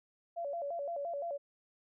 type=tone with vibrato; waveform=sine; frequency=622.3 Hz; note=D#5; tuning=in tune; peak=-35 dBFS; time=0.36-1.38 s; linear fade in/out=20 ms; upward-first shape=square; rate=5.8 Hz; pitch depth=160 cents each way; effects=none